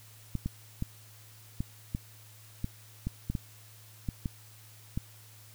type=clicks; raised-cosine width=5 ms; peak=-19 dBFS; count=12; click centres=0.353 / 0.46 / 0.824 / 1.605 / 1.949 / 2.644 / 3.07 / 3.3 / 3.352 / 4.088 / 4.258 / 4.975 s; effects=added 108 Hz sine -54 dBFS peak until 5.54 s + white hiss -56 dBFS RMS until 5.54 s